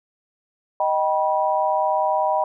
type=chord; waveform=sine; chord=Eb augmented; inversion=none; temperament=just; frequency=622.3 / 777.8 / 972.3 Hz; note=Eb5 / G5 / B5; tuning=0 / -14 / -27 cents; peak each=-22 dBFS; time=0.8-2.44 s; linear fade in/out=2 ms; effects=none